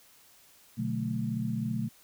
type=chord; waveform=sine; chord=B minor seventh; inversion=none; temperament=equal; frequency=123.47 / 146.83 / 185 / 220 Hz; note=B2 / D3 / F#3 / A3; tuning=0 / 0 / 0 / 0 cents; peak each=-34 / -37 / -37 / -32 dBFS; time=0.77-1.89 s; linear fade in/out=20 ms; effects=white hiss -59 dBFS RMS until 2.03 s